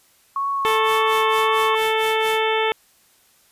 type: tone with vibrato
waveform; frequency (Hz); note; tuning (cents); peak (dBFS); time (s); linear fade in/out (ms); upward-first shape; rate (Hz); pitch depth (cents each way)
sine; 1100; C#6; -14; -20; 0.36-1.75; 2; triangle; 1.9; 22
type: harmonic tone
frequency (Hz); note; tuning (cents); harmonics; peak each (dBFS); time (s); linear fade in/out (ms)
440.4; A4; +2; 1 / 2 / 3 / 4 / 5 / 6 / 7 / 8; -21 / -23 / -28 / -29 / -27 / -30 / -30 / -31; 0.65-2.72; 0
type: noise with tremolo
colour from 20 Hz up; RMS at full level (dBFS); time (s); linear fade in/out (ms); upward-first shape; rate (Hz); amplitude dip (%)
white; -33; 0.65-2.41; 5; sine; 4.4; 95
effects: white hiss -57 dBFS RMS until 3.51 s + resampled to 32000 Hz